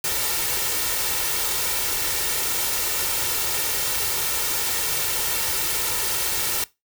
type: noise with comb filter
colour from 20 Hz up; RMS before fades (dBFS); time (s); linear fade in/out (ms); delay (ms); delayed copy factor
white; -24; 0.04-6.64; 2; 2.2; +0.55
effects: noise-tail reverb RT60 0.2 s tail -19 dB re dry